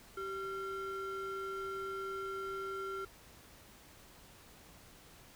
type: ring-modulated tone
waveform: triangle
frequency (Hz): 880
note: A5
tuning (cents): 0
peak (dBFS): -33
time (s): 0.17-3.05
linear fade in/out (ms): 5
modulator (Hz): 493
effects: pink hiss -58 dBFS RMS until 5.35 s